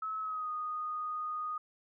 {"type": "tone with pitch glide", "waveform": "sine", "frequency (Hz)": [1292, 1237.2], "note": ["E6", "D#6"], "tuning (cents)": [-35, -10], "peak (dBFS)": -34, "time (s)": [0.02, 1.58], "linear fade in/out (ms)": 5, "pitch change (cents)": -75, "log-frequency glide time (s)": [0.2, 0.5], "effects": []}